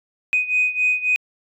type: beating tone pair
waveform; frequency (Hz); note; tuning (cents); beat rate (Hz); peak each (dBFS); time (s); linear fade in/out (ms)
sine; 2496 / 2499.7; D#7 / D#7; +5 / +7; 3.7; -18 / -21; 0.33-1.16; 0
effects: tanh soft clip ceiling -10 dBFS